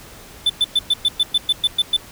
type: tone bursts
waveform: triangle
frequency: 3520 Hz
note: A7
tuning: in tune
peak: -11 dBFS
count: 11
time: 0.46-1.967 s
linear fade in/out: 5 ms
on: 37 ms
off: 110 ms
effects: pink hiss -41 dBFS RMS until 2.11 s